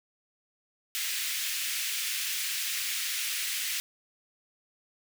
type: high-pass noise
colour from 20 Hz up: pink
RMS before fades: -32 dBFS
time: 0.95-3.8 s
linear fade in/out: 0 ms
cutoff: 2000 Hz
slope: 24 dB/octave
effects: none